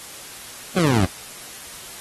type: exponential sweep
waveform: 20% pulse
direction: down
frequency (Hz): 195.9 to 87.3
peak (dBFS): -11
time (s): 0.76-1.06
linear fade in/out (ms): 10
effects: white hiss -38 dBFS RMS until 2 s + AAC 32 kbps